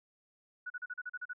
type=tone bursts; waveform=sine; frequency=1472 Hz; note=F#6; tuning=9 cents flat; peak=-37 dBFS; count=9; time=0.66-1.334 s; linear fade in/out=10 ms; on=42 ms; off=37 ms; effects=none